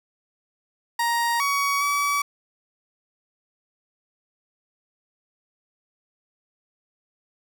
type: tone with pitch steps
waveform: 30% pulse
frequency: 938 / 1125 / 1143 Hz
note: A#5 / C#6 / D6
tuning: +11 / +25 / -47 cents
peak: -18 dBFS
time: 0.99-2.22 s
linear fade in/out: 5 ms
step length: 410 ms
effects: none